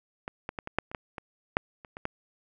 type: clicks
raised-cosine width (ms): 0.5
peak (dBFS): -20 / -18 / -19 / -21 / -9 / -28 / -17 / -22 / -7 / -30 / -25 / -15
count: 12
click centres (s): 0.279 / 0.491 / 0.588 / 0.674 / 0.786 / 0.915 / 0.948 / 1.182 / 1.569 / 1.848 / 1.969 / 2.054
effects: none